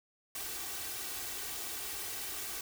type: noise with comb filter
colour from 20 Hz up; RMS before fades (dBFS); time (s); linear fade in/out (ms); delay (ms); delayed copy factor
white; -40; 0.35-2.61; 2; 2.6; +0.6
effects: none